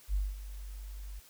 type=tone with ADSR envelope; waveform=sine; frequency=49 Hz; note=G1; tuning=in tune; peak=-26 dBFS; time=0.08-1.2 s; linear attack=61 ms; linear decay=210 ms; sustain=-14 dB; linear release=13 ms; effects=white hiss -58 dBFS RMS until 1.29 s